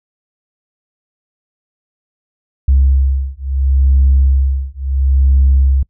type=beating tone pair; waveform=sine; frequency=67 / 67.73 Hz; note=C2 / C#2; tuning=+42 / -40 cents; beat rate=0.73 Hz; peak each=-11 dBFS; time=2.68-5.83 s; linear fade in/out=5 ms; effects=noise-tail reverb RT60 0.1 s tail -25 dB re dry + tanh soft clip ceiling -3 dBFS